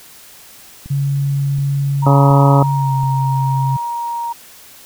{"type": "click train", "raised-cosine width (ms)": 5, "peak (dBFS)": -20, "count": 4, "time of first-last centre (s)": [0.86, 3.034], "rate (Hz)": 1.38}
{"type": "tone with pitch glide", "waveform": "sine", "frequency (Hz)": [139.7, 133.7], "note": ["C#3", "C3"], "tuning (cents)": [14, 38], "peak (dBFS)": -14, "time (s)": [0.9, 3.77], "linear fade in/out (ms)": 10, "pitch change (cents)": -76, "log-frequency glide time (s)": [2.74, 2.94]}
{"type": "tone with vibrato", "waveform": "sine", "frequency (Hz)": 940, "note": "A#5", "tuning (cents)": 14, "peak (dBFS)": -19, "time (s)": [2.02, 4.33], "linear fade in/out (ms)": 10, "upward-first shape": "triangle", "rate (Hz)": 0.72, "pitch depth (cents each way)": 9}
{"type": "harmonic tone", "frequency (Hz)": 140, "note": "C#3", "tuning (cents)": 18, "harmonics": [1, 2, 3, 4, 5, 6, 7, 8, 9], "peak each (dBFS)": [-15, -17, -22, -18, -22, -21, -21, -26, -22], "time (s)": [2.06, 2.63], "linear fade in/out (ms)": 5}
{"effects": ["white hiss -41 dBFS RMS until 4.85 s"]}